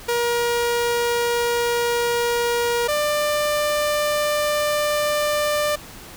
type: tone pair in turn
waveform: sawtooth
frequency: 475.1 / 594.5 Hz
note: A#4 / D5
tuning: +33 / +21 cents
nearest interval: major third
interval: 388 cents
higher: second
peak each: -15 dBFS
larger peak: neither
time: 0.08-2.88 / 2.88-5.76 s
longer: second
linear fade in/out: 10 ms
effects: pink hiss -40 dBFS RMS until 6.16 s